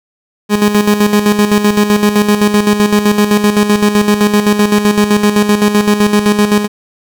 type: tone with tremolo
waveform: 30% pulse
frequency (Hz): 207.7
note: G#3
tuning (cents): 0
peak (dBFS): -3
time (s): 0.49-6.68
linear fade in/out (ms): 50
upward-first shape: square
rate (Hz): 7.8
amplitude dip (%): 60
effects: none